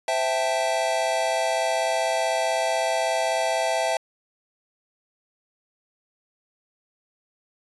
square chord, A minor seventh, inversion first, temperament equal with one note detuned, 519.3 / 659.3 / 784 / 880 Hz, C5 / E5 / G5 / A5, -13 / 0 / 0 / 0 cents, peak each -31 / -25 / -29 / -30 dBFS, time 0.08-3.97 s, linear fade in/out 2 ms, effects resampled to 24000 Hz

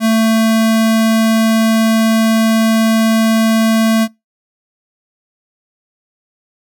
square tone, 223 Hz, A3, 23 cents sharp, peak -10 dBFS, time 0-4.08 s, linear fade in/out 50 ms, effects noise-tail reverb RT60 0.2 s tail -24 dB re dry

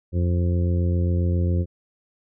harmonic tone, 87.4 Hz, F2, 2 cents sharp, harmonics 1 / 2 / 3 / 4 / 5 / 6, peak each -19 / -27 / -34 / -32 / -38 / -36 dBFS, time 0.12-1.66 s, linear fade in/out 50 ms, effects none

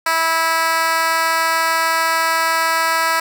10% pulse tone with high-pass filter, 326.6 Hz, E4, 16 cents flat, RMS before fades -17 dBFS, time 0.06-3.2 s, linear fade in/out 5 ms, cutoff 1000 Hz, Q 1.2, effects none

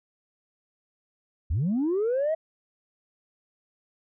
sine linear sweep, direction up, 62 to 655 Hz, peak -21 dBFS, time 1.5-2.35 s, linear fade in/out 10 ms, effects tanh soft clip ceiling -20 dBFS

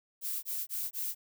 violet noise bursts, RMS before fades -35 dBFS, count 4, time 0.21-1.15 s, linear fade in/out 50 ms, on 220 ms, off 20 ms, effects none

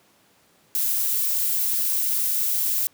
violet noise, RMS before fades -23 dBFS, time 0.75-2.87 s, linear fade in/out 0 ms, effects pink hiss -59 dBFS RMS until 2.93 s + high-pass 150 Hz 12 dB/octave

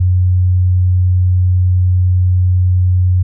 sine tone, 91 Hz, F#2, 28 cents flat, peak -8 dBFS, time 0-3.23 s, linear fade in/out 10 ms, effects none

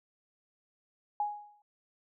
sine tone with exponential decay, 830.6 Hz, G#5, in tune, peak -26 dBFS, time 1.2-1.62 s, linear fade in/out 2 ms, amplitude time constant 90 ms, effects none

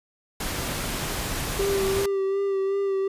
pink noise, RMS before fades -29 dBFS, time 0.4-2.06 s, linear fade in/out 5 ms
triangle tone with vibrato, 392 Hz, G4, in tune, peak -20 dBFS, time 1.59-3.08 s, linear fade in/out 5 ms, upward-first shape sine, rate 2.7 Hz, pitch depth 26 cents each way
effects resampled to 32000 Hz

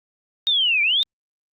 sine linear two-way sweep, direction down then up, 3729 to 2293 to 3729 Hz, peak -16 dBFS, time 0.47-1.03 s, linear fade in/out 0 ms, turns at 0.82 s, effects Opus 48 kbps

